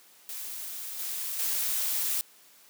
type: noise with level steps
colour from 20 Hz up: blue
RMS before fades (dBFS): -38 / -34 / -29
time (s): 0.29-2.21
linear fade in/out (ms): 0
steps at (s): 0.99 / 1.39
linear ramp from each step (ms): 2
effects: white hiss -57 dBFS RMS until 2.69 s + high-pass 200 Hz 12 dB/octave